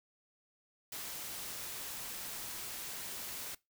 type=noise; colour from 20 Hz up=white; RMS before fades=-43 dBFS; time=0.92-3.55 s; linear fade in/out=5 ms; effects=noise-tail reverb RT60 0.2 s tail -21 dB re dry